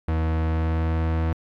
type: tone with pitch glide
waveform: 40% pulse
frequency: 80 to 81.16 Hz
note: D#2 to E2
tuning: +49 to -26 cents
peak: -20 dBFS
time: 0.08-1.33 s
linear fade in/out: 5 ms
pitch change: +25 cents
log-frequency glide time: 0.49-0.96 s
effects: low-pass 2000 Hz 12 dB/octave + 10-bit